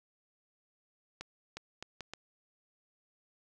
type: accelerating click train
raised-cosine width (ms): 0.2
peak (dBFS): -24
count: 5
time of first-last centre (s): 1.21-2.136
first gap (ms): 360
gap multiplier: 0.71
effects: none